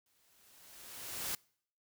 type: noise with exponential growth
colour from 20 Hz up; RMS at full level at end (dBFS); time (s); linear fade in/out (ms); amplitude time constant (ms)
white; -36; 0.06-1.35; 2; 280
effects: noise-tail reverb RT60 0.6 s tail -26 dB re dry